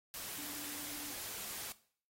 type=tone in noise; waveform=sine; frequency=293.7 Hz; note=D4; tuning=in tune; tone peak=-51 dBFS; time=0.38-1.13 s; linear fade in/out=0 ms; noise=white; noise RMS=-44 dBFS; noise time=0.14-1.72 s; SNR=-10 dB; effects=noise-tail reverb RT60 0.5 s tail -17 dB re dry + AAC 48 kbps